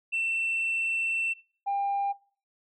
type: tone pair in turn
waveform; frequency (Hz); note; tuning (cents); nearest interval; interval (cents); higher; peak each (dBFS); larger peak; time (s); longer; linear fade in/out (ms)
sine; 2688 / 799.1; E7 / G5; +33 / +33; octave + major sixth; 2100; first; -24; neither; 0.12-1.34 / 1.66-2.13; first; 20
effects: noise-tail reverb RT60 0.4 s tail -21 dB re dry + tanh soft clip ceiling -23 dBFS